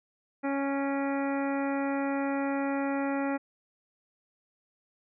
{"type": "harmonic tone with a mistuned harmonic", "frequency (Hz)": 277.2, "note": "C#4", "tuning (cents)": 0, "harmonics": [1, 2, 3, 4, 5, 6, 7, 8, 9], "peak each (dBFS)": [-29, -34, -36, -44, -40, -46, -42, -52, -46], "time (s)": [0.43, 3.38], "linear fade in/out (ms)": 20, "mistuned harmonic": 9, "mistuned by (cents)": -52, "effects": []}